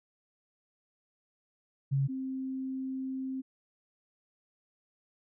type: tone pair in turn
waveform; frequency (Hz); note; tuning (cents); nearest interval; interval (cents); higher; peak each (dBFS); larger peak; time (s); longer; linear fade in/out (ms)
sine; 137.3 / 263.3; C#3 / C4; -16 / +11; major seventh; 1127; second; -25 / -33; first; 1.91-2.08 / 2.08-3.42; second; 20
effects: none